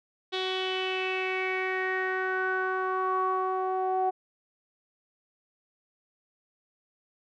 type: tone with low-pass filter sweep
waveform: sawtooth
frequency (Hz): 374.7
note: F#4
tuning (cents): +22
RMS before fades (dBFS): -29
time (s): 0.32-4.11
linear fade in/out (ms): 20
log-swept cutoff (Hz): 3600 to 790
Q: 5.9
effects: none